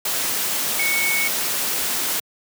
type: tone in noise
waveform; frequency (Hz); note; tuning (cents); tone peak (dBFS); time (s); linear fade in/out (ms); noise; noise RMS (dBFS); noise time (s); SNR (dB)
sine; 2217; C#7; 0; -20; 0.79-1.28; 5; white; -23; 0.05-2.2; 0
effects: high-pass 150 Hz 12 dB/octave